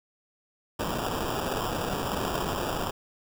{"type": "noise with sample-and-hold", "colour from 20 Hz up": "violet", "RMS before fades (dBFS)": -30, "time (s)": [0.79, 2.91], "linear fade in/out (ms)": 10, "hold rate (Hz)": 2100, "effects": []}